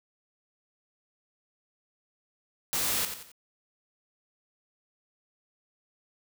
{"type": "noise with echo", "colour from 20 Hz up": "white", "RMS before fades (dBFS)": -29, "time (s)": [2.73, 3.05], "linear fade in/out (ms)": 0, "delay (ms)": 89, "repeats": 3, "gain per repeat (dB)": -8, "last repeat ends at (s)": 3.317, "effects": []}